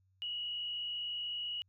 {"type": "tone with frequency modulation", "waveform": "sine", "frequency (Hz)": 2909, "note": "F#7", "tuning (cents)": -30, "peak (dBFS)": -36, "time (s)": [0.22, 1.62], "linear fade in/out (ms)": 0, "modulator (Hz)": 50, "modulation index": 0.97, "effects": ["added 94 Hz sine -69 dBFS peak until 1.68 s"]}